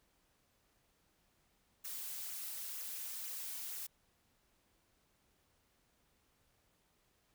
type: noise with flanger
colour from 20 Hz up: blue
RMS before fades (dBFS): -44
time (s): 1.84-3.87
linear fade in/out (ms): 10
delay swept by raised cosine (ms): 0.2 to 5.1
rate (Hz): 2.1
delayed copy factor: -0.5
effects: pink hiss -75 dBFS RMS until 7.34 s